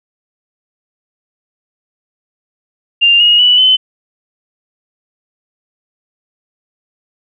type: tone with pitch steps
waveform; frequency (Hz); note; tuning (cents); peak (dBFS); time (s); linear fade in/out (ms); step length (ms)
sine; 2794 / 2874 / 2957 / 3042; F7 / F7 / F#7 / F#7; 0 / +49 / -2 / +47; -5; 3.01-3.77; 20; 190
effects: none